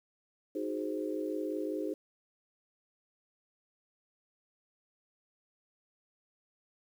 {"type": "chord", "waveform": "sine", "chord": "Ab dominant seventh", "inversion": "second", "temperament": "equal", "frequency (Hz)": [311.1, 370, 415.3, 523.3], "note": ["Eb4", "Gb4", "Ab4", "C5"], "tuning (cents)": [0, 0, 0, 0], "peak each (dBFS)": [-36, -40, -38, -40], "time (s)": [0.55, 1.94], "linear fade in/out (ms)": 5, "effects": ["10-bit"]}